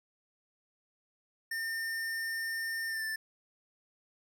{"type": "tone with pitch glide", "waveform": "square", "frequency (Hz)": [1810, 1767.6], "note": ["A6", "A6"], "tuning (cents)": [48, 7], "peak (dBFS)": -34, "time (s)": [1.51, 3.16], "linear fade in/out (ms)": 5, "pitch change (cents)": -41, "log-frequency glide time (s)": [2.88, 3.04], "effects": []}